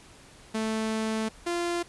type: tone pair in turn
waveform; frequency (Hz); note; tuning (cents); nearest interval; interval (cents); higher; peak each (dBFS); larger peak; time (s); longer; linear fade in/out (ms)
sawtooth; 220 / 345.8; A3 / F4; 0 / -17; minor sixth; 783; second; -23; neither; 0.54-1.29 / 1.46-1.83; first; 10
effects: pink hiss -52 dBFS RMS until 1.88 s + resampled to 24000 Hz